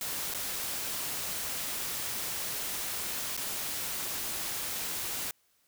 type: noise with dropouts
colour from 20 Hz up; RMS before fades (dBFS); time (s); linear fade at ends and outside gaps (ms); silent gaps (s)
white; -35; 0.01-5.31; 1; 0.339-0.346 / 3.367-3.375
effects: white hiss -70 dBFS RMS until 5.67 s